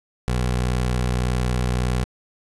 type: tone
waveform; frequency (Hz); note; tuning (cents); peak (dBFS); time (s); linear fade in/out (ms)
20% pulse; 61.74; B1; 0; -15; 0.28-2.04; 0
effects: resampled to 24000 Hz + 7-bit